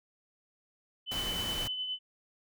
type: tone with tremolo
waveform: sine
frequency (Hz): 3020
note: F#7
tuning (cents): +35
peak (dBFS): -31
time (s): 1.06-1.99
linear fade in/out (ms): 50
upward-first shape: triangle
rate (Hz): 9.6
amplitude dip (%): 45
type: noise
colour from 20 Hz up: pink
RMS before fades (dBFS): -38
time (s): 1.11-1.68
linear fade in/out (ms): 10
effects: none